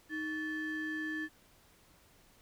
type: ring-modulated tone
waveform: triangle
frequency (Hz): 718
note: F5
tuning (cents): +48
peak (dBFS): -30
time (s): 0.09-1.29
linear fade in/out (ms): 50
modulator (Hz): 1030
effects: pink hiss -64 dBFS RMS until 2.41 s